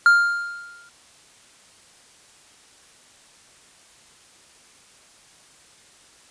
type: tone with exponential decay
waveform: triangle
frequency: 1400 Hz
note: F6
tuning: 4 cents sharp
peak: -7 dBFS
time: 0.06-0.89 s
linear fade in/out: 1 ms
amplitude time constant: 180 ms
effects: white hiss -52 dBFS RMS until 6.3 s + resampled to 22050 Hz